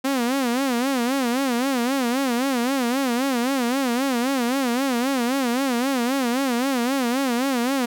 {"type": "tone with vibrato", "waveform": "sawtooth", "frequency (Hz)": 255, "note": "C4", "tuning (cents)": -44, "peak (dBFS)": -16, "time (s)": [0.04, 7.86], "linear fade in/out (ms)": 10, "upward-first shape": "sine", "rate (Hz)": 3.8, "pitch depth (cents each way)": 150, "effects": []}